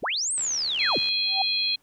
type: linear two-way sweep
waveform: sine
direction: up then down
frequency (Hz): 35.8 to 8670 to 35.8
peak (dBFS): -24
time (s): 0.02-0.99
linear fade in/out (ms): 20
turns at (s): 0.33
type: click train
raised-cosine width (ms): 0.2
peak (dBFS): -24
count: 51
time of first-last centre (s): 0.38-1.086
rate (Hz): 70.8
type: harmonic tone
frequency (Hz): 830.6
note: G#5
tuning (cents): 0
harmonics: 3 / 4 / 5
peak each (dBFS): -31 / -28 / -24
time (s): 0.79-1.76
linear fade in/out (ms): 10
type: tone with exponential growth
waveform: sine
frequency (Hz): 774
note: G5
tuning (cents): -22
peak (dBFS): -20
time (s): 1.25-1.42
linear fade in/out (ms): 5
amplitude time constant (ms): 35
effects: pink hiss -65 dBFS RMS until 1.82 s